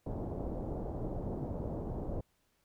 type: low-pass noise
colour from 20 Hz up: pink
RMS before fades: -38 dBFS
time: 0.06-2.21 s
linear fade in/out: 5 ms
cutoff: 700 Hz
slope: 24 dB/octave
effects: pink hiss -75 dBFS RMS until 2.64 s